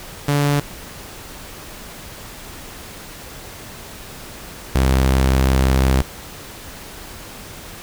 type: tone pair in turn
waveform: sawtooth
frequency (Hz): 144.1 / 65.8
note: D3 / C2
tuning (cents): -33 / +10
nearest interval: octave + major second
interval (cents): 1357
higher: first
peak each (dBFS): -11 / -9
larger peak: second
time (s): 0.28-0.6 / 4.75-6.02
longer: second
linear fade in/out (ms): 5
effects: pink hiss -36 dBFS RMS until 7.82 s